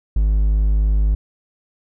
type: tone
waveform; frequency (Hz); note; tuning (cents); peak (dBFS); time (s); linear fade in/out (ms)
triangle; 51.8; G#1; -4; -11; 0.16-1.15; 5
effects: none